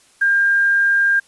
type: tone with quantisation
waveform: sine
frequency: 1603 Hz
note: G6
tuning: 38 cents sharp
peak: -12 dBFS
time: 0.21-1.2 s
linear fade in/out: 10 ms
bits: 7
effects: white hiss -53 dBFS RMS until 1.27 s + resampled to 24000 Hz